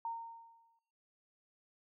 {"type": "tone with exponential decay", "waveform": "sine", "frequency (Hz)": 920, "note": "A#5", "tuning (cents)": -23, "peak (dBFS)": -35, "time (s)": [0.05, 0.79], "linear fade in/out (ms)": 2, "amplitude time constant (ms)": 160, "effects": ["noise-tail reverb RT60 0.8 s tail -20 dB re dry"]}